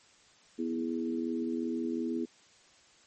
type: chord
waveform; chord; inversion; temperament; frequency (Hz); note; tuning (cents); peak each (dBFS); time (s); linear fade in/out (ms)
sine; E major; second; equal; 246.9 / 329.6 / 415.3; B3 / E4 / G#4; 0 / 0 / 0; -33 / -34 / -39; 0.58-2.26; 20
effects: white hiss -61 dBFS RMS until 3.06 s + MP3 32 kbps